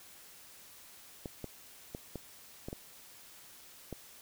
clicks, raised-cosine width 2 ms, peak -26 dBFS, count 7, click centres 1.258 / 1.443 / 1.949 / 2.157 / 2.685 / 2.729 / 3.927 s, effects white hiss -55 dBFS RMS until 4.21 s

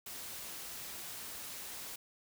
white noise, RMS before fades -45 dBFS, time 0.06-1.96 s, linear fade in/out 5 ms, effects none

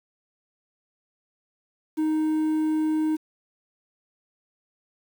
triangle tone with quantisation, 311.5 Hz, D#4, 2 cents sharp, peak -19 dBFS, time 1.97-3.17 s, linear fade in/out 20 ms, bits 8, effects none

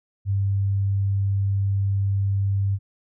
sine tone, 98.7 Hz, G2, 12 cents sharp, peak -19 dBFS, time 0.25-2.79 s, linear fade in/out 50 ms, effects none

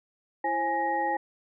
sine tone cluster, 334.2 / 533 / 833 / 1882 Hz, E4 / C5 / G#5 / A#6, +24 / +32 / +5 / +16 cents, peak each -35 / -34 / -26 / -34 dBFS, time 0.44-1.17 s, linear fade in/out 5 ms, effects none

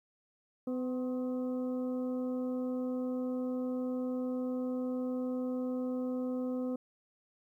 harmonic tone with a mistuned harmonic, 253.1 Hz, B3, 43 cents sharp, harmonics 1 / 2 / 3 / 4 / 5, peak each -33 / -38 / -54 / -56 / -55 dBFS, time 0.67-6.76 s, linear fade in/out 5 ms, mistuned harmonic 4, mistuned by +78 cents, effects 12-bit

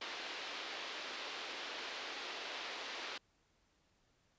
white band-pass noise, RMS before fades -45 dBFS, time 0.01-3.18 s, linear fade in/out 5 ms, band 300 to 4200 Hz, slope 24 dB/octave, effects pink hiss -75 dBFS RMS until 4.38 s + resampled to 16000 Hz

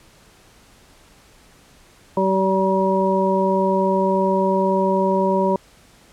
harmonic tone, 191.3 Hz, G3, 42 cents flat, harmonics 1 / 2 / 3 / 5, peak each -21 / -21 / -21 / -21 dBFS, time 2.17-5.56 s, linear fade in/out 2 ms, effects pink hiss -51 dBFS RMS until 6.12 s + low-pass 11000 Hz 12 dB/octave

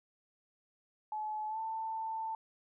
sine tone with pitch glide, 857 to 889.3 Hz, A5 to A5, -46 to +18 cents, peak -35 dBFS, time 1.12-2.35 s, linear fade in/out 2 ms, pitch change +64 cents, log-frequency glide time 1.48-1.59 s, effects none

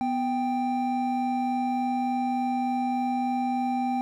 triangle tone pair together, 248 / 787.4 Hz, B3 / G5, +7 / +8 cents, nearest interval octave + minor sixth, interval 2001 cents, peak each -25 dBFS, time 0.01-4.01 s, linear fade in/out 0 ms, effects none

